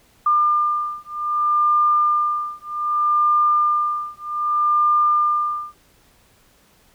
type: beating tone pair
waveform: sine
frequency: 1200 / 1200.64 Hz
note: D6 / D6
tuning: +37 / +38 cents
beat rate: 0.64 Hz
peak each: -19 dBFS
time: 0.26-5.74 s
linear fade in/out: 5 ms
effects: pink hiss -56 dBFS RMS until 6.94 s